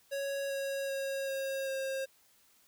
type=tone with pitch steps; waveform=square; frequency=554.4 / 549.6 / 544.9 / 540.2 / 535.5 Hz; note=C#5 / C#5 / C#5 / C#5 / C5; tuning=0 / -15 / -30 / -45 / +40 cents; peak=-34 dBFS; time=0.11-2.06 s; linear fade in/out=20 ms; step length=390 ms; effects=white hiss -66 dBFS RMS until 2.67 s